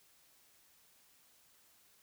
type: silence
effects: white hiss -67 dBFS RMS until 2.02 s